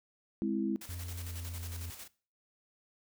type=chord; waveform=sine; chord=Ab augmented; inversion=none; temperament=equal; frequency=207.7 / 261.6 / 329.6 Hz; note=Ab3 / C4 / E4; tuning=0 / 0 / 0 cents; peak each=-33 / -36 / -34 dBFS; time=0.42-0.76 s; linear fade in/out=0 ms
type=noise with tremolo; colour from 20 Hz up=white; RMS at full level=-46 dBFS; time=0.81-2.08 s; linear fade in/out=5 ms; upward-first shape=square; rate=11 Hz; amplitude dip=50%
type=tone with pitch glide; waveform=triangle; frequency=87.31 to 85.46 Hz; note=F2 to F2; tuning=0 to -37 cents; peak=-37 dBFS; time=0.89-1.9 s; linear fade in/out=0 ms; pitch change=-37 cents; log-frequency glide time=1.05-1.33 s
effects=noise-tail reverb RT60 0.4 s tail -20 dB re dry